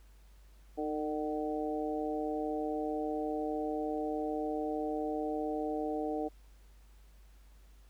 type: harmonic tone with a mistuned harmonic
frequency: 151.3 Hz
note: D#3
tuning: 48 cents flat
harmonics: 2 / 3 / 4 / 5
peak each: -36 / -37 / -40 / -39 dBFS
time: 0.77-6.29 s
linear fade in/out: 20 ms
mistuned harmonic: 2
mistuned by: +27 cents
effects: added 50 Hz sine -55 dBFS peak until 7.89 s + pink hiss -68 dBFS RMS until 7.89 s